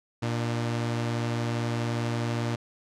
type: tone pair together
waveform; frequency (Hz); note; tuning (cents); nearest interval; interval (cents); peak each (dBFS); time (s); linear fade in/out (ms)
sawtooth; 117.4 / 299.6; A#2 / D4; +13 / +35; octave + major third; 1622; -23 / -32; 0.22-2.56; 10
effects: low-pass 7000 Hz 12 dB/octave